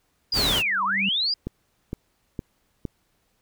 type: linear two-way sweep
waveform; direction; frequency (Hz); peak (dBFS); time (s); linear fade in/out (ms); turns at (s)
sine; down then up; 4984 to 928 to 4984; -21; 0.32-1.34; 5; 0.84
type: noise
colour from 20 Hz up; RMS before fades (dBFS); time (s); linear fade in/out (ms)
pink; -26; 0.33-0.63; 50
type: tone with exponential growth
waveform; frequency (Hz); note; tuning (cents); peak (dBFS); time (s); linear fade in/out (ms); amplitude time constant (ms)
sine; 196; G3; 0; -24; 0.49-1.09; 5; 130
type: click train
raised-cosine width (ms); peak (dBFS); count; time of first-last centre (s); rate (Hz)
3; -16; 4; 1.47-2.852; 2.17
effects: pink hiss -69 dBFS RMS until 3.41 s